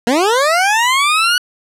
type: linear sweep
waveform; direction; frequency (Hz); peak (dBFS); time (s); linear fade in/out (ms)
20% pulse; up; 223.1 to 1480; -6; 0.07-1.38; 2
effects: low-pass 10000 Hz 12 dB/octave